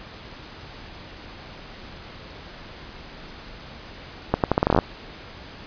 accelerating click train, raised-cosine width 1 ms, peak -3 dBFS, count 12, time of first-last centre 4.34-4.788 s, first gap 98 ms, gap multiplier 0.8, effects pink hiss -41 dBFS RMS until 5.66 s + resampled to 11025 Hz

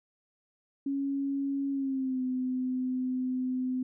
sine tone with pitch glide, 276.8 to 255.3 Hz, C#4 to C4, -2 to -42 cents, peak -28 dBFS, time 0.86-3.83 s, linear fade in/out 5 ms, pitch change -140 cents, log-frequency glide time 1.71-2.22 s, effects none

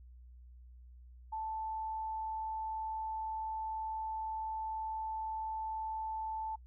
sine tone, 879 Hz, A5, 2 cents flat, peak -36 dBFS, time 1.32-6.56 s, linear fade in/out 10 ms, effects noise-tail reverb RT60 0.1 s tail -25 dB re dry + added 61 Hz sine -52 dBFS peak until 6.66 s

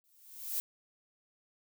violet noise with exponential growth, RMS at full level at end -32 dBFS, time 0.04-0.6 s, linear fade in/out 0 ms, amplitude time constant 120 ms, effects none

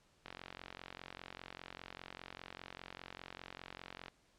click train, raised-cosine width 0.3 ms, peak -30 dBFS, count 173, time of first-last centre 0.26-4.082 s, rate 45 Hz, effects pink hiss -71 dBFS RMS until 4.38 s + low-pass 8000 Hz 12 dB/octave

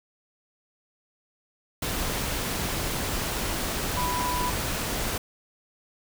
sine tone in noise, 987.8 Hz, B5, in tune, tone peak -27 dBFS, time 3.97-4.5 s, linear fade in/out 5 ms, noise pink, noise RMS -29 dBFS, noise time 1.82-5.18 s, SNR -1 dB, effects none

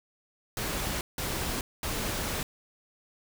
pink noise bursts at uneven times, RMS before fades -32 dBFS, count 3, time 0.57-1.01 / 1.18-1.61 / 1.83-2.43 s, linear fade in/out 2 ms, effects none

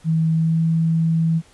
sine tone with pitch glide, 161.2 to 163.26 Hz, E3 to E3, -38 to -16 cents, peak -15 dBFS, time 0.04-1.42 s, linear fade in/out 50 ms, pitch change +22 cents, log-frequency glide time 0.33-0.61 s, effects pink hiss -52 dBFS RMS until 1.53 s + resampled to 24000 Hz

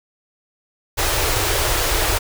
pink band-stop noise, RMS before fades -19 dBFS, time 0.97-2.19 s, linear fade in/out 20 ms, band 120 to 320 Hz, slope 48 dB/octave, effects none

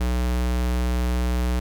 square tone, 61.3 Hz, B1, 12 cents flat, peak -21 dBFS, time 0-1.6 s, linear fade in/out 10 ms, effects none

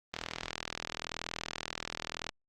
click train, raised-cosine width 0.2 ms, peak -17 dBFS, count 89, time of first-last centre 0.14-2.292 s, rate 40.9 Hz, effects Opus 24 kbps

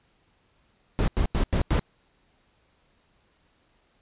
brown noise bursts, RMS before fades -22 dBFS, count 5, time 0.99-1.794 s, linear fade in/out 0 ms, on 88 ms, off 91 ms, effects pink hiss -66 dBFS RMS until 4.01 s + resampled to 8000 Hz

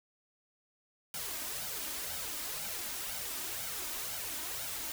white noise with flanger, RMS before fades -39 dBFS, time 1.14-4.92 s, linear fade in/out 2 ms, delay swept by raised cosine 1.3 to 3.3 ms, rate 2 Hz, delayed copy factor +0.65, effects none

